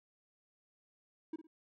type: tone with echo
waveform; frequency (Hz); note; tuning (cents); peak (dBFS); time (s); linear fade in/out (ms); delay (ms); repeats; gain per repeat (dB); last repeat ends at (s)
triangle; 319.6; D#4; +47; -35; 1.33-1.36; 5; 55; 2; -11; 1.47
effects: none